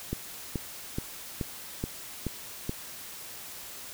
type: click train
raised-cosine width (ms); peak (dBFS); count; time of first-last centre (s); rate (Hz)
3; -17; 7; 0.13-2.694; 2.34
effects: white hiss -43 dBFS RMS until 3.93 s